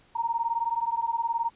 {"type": "beating tone pair", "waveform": "sine", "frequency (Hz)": [919, 938], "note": ["A#5", "A#5"], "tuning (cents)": [-25, 11], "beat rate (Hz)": 19, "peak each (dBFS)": -28, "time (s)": [0.15, 1.5], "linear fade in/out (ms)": 10, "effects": ["pink hiss -60 dBFS RMS until 1.55 s", "resampled to 8000 Hz"]}